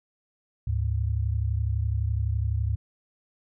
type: tone pair together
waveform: sine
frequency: 73.42 / 105.31 Hz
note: D2 / G#2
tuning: 0 / +25 cents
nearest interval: tritone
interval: 625 cents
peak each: -26 dBFS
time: 0.67-2.76 s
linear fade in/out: 5 ms
effects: none